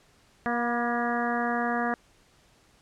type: harmonic tone with a mistuned harmonic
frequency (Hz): 238.1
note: A#3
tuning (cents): +37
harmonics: 1 / 2 / 3 / 4 / 5 / 6 / 7 / 8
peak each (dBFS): -30 / -34 / -30 / -37 / -34 / -38 / -33 / -39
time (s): 0.46-1.94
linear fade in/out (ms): 0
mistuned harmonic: 4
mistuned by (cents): +31
effects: pink hiss -61 dBFS RMS until 2.81 s + low-pass 9000 Hz 12 dB/octave